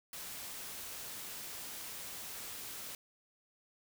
white noise, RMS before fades -45 dBFS, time 0.13-2.95 s, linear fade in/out 2 ms, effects none

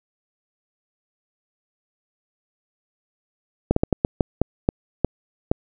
slowing click train, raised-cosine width 2 ms, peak -3 dBFS, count 10, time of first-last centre 3.71-5.515 s, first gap 54 ms, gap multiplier 1.31, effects none

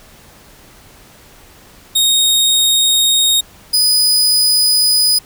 sawtooth tone pair in turn, 3729 / 4978 Hz, A#7 / D#8, 0 / 0 cents, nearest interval perfect fourth, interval 500 cents, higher second, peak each -7 dBFS, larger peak neither, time 1.95-3.41 / 3.73-5.19 s, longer neither, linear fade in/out 10 ms, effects pink hiss -43 dBFS RMS until 5.25 s

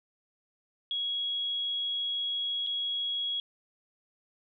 sine tone with dropouts, 3322 Hz, G#7, in tune, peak -29 dBFS, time 0.91-3.4 s, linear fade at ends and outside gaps 1 ms, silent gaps 2.665-2.67 s, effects none

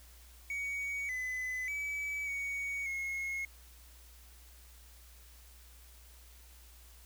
triangle tone with pitch steps, 2247 / 2014 / 2289 / 2240 / 2166 Hz, C#7 / B6 / D7 / C#7 / C#7, +23 / +33 / -45 / +18 / -41 cents, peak -33 dBFS, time 0.5-3.45 s, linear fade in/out 2 ms, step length 590 ms, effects added 60 Hz sine -55 dBFS peak until 7.05 s + white hiss -60 dBFS RMS until 7.05 s

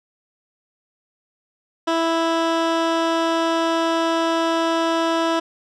15% pulse tone with low-pass filter, 329.6 Hz, E4, in tune, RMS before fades -20 dBFS, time 1.87-5.4 s, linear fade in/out 10 ms, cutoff 5000 Hz, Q 0.65, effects none

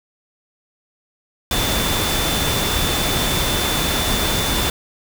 sine tone in noise, 3524 Hz, A7, 2 cents sharp, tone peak -25 dBFS, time 1.51-4.7 s, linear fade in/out 2 ms, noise pink, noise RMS -20 dBFS, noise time 1.51-4.7 s, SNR -8 dB, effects none

